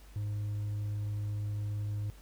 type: tone with hard clipping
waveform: sine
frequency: 103.83 Hz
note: G#2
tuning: in tune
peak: -33 dBFS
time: 0.16-2.1 s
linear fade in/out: 0 ms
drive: 2 dB
effects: added 50 Hz sine -51 dBFS peak until 2.21 s + pink hiss -60 dBFS RMS until 2.21 s